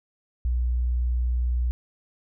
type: tone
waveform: sine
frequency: 60.9 Hz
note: B1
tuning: 24 cents flat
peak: -21 dBFS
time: 0.45-1.71 s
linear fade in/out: 0 ms
effects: none